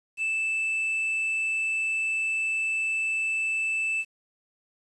triangle tone, 2637 Hz, E7, in tune, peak -23 dBFS, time 0.17-4.05 s, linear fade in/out 50 ms, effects resampled to 24000 Hz + 9-bit

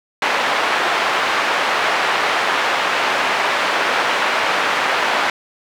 pink band-pass noise, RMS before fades -18 dBFS, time 0.22-5.3 s, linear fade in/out 2 ms, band 730 to 2500 Hz, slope 12 dB/octave, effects none

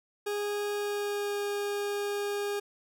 40% pulse tone with pitch glide, 411.7 to 407.9 Hz, G#4 to G#4, -15 to -31 cents, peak -29 dBFS, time 0.26-2.6 s, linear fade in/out 10 ms, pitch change -16 cents, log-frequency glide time 0.74-1.4 s, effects none

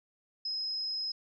sine tone, 5110 Hz, D#8, 45 cents sharp, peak -32 dBFS, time 0.45-1.12 s, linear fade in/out 5 ms, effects none

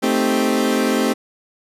30% pulse chord, A half-diminished seventh, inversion none, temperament equal with one note detuned, 220.6 / 261.6 / 311.1 / 392 Hz, A3 / C4 / Eb4 / G4, +5 / 0 / 0 / 0 cents, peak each -18 / -17 / -22 / -20 dBFS, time 0.02-1.14 s, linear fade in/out 20 ms, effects resampled to 32000 Hz

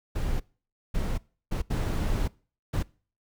brown noise bursts at uneven times, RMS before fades -27 dBFS, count 5, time 0.15-0.4 / 0.94-1.18 / 1.51-1.62 / 1.7-2.28 / 2.73-2.83 s, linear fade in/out 10 ms, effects noise-tail reverb RT60 0.4 s tail -23 dB re dry

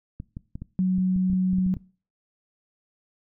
clicks, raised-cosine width 5 ms, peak -22 dBFS, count 12, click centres 0.201 / 0.369 / 0.555 / 0.62 / 0.983 / 1.162 / 1.3 / 1.332 / 1.532 / 1.585 / 1.664 / 1.768 s
sine tone, 185.3 Hz, F#3, 3 cents sharp, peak -19 dBFS, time 0.79-1.74 s, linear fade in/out 0 ms
effects noise-tail reverb RT60 0.4 s tail -22 dB re dry

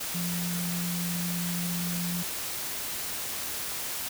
sine tone in noise, 174.61 Hz, F3, in tune, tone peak -30 dBFS, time 0.14-2.23 s, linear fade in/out 10 ms, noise white, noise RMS -34 dBFS, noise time 0-4.09 s, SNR +1 dB, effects none

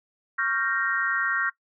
sine chord, G half-diminished seventh, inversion second, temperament equal with one note detuned, 1108.7 / 1386.5 / 1568 / 1864.7 Hz, Db6 / F6 / G6 / Bb6, 0 / -13 / 0 / 0 cents, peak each -32 / -27 / -28 / -28 dBFS, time 0.38-1.5 s, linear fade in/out 10 ms, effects noise-tail reverb RT60 0.1 s tail -19 dB re dry

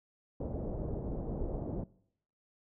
pink low-pass noise, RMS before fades -37 dBFS, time 0.4-1.84 s, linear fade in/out 5 ms, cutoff 620 Hz, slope 24 dB/octave, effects noise-tail reverb RT60 0.7 s tail -22 dB re dry

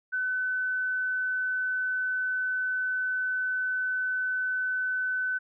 sine tone, 1510 Hz, F#6, 35 cents sharp, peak -26 dBFS, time 0.12-5.39 s, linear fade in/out 20 ms, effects none

